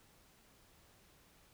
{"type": "silence", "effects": ["pink hiss -66 dBFS RMS until 1.53 s"]}